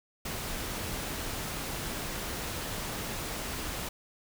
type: noise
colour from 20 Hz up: pink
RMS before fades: -36 dBFS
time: 0.25-3.89 s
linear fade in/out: 5 ms
effects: none

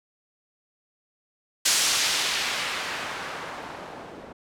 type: noise with low-pass filter sweep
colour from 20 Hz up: blue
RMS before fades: -28 dBFS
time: 1.65-4.33 s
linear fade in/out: 10 ms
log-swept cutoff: 6700 to 460 Hz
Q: 0.81
effects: none

